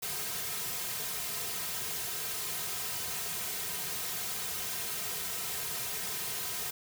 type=noise with comb filter; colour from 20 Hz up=white; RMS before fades=-36 dBFS; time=0.02-6.71 s; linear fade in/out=10 ms; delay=3.5 ms; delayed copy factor=-0.95; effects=none